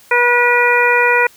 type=harmonic tone; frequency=484.6 Hz; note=B4; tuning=33 cents flat; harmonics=1 / 2 / 3 / 4 / 5; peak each=-16 / -16 / -16 / -16 / -16 dBFS; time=0.11-1.27 s; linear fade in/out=5 ms; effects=white hiss -46 dBFS RMS until 1.36 s